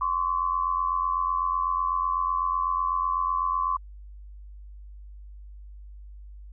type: tone pair together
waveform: sine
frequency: 1043 / 1131 Hz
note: C6 / C#6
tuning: -6 / +34 cents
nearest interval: minor second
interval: 140 cents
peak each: -26 dBFS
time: 0.01-3.77 s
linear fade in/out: 5 ms
effects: added 50 Hz sine -41 dBFS peak until 6.52 s